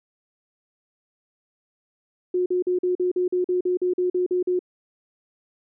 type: tone bursts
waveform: sine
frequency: 361.7 Hz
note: F#4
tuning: 39 cents flat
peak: -19 dBFS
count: 14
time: 2.34-4.592 s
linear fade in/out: 5 ms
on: 120 ms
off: 44 ms
effects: none